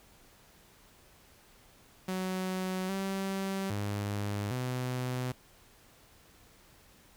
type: tone with pitch steps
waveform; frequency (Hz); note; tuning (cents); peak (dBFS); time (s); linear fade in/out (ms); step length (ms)
sawtooth; 186.3 / 193.6 / 102.3 / 126.3; F#3 / G3 / G#2 / B2; +12 / -21 / -26 / +39; -28; 2.08-5.32; 5; 810
effects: pink hiss -60 dBFS RMS until 7.16 s